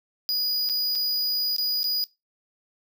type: tone with dropouts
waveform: square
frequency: 4919 Hz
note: D#8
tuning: 21 cents flat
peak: -23 dBFS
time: 0.29-2.04 s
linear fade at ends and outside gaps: 0 ms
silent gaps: 0.69-0.697 / 0.952-0.956 / 1.564-1.583 / 1.831-1.842 s
effects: noise-tail reverb RT60 0.2 s tail -18 dB re dry